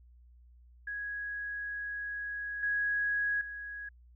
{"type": "tone with level steps", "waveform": "sine", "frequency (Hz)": 1661.2, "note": "G#6", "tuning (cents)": 0, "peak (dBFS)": [-35, -28, -39], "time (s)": [0.87, 3.89], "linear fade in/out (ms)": 5, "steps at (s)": [2.63, 3.41], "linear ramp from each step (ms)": 2, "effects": ["added 60 Hz sine -55 dBFS peak until 4.15 s"]}